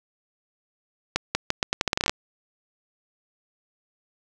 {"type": "accelerating click train", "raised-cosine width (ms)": 0.2, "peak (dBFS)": -4, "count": 14, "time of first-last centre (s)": [1.16, 2.095], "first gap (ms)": 190, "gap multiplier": 0.81, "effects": []}